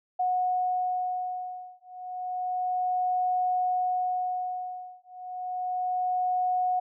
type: beating tone pair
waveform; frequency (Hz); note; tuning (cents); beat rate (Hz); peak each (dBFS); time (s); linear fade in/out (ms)
sine; 731 / 731.31; F#5 / F#5; -21 / -20; 0.31; -29; 0.19-6.8; 10
effects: none